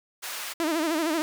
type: high-pass noise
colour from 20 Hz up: pink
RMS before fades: -35 dBFS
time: 0.22-0.54 s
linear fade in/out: 20 ms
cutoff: 1100 Hz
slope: 12 dB/octave
type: tone with vibrato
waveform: sawtooth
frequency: 320 Hz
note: D#4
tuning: 49 cents sharp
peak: -20 dBFS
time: 0.6-1.22 s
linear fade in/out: 0 ms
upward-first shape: sine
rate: 13 Hz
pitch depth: 110 cents each way
effects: none